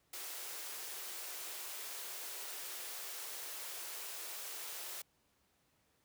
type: high-pass noise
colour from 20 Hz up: white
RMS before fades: -45 dBFS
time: 0.13-5.02 s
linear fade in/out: 5 ms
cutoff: 330 Hz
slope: 96 dB/octave
effects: pink hiss -75 dBFS RMS until 6.04 s + high-pass 60 Hz 12 dB/octave